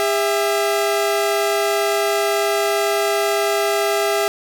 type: tone pair together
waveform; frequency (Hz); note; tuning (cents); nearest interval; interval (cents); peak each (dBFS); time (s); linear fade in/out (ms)
sawtooth; 404.8 / 662; G#4 / E5; -44 / +7; major sixth; 851; -15 / -16; 0-4.28; 0
effects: none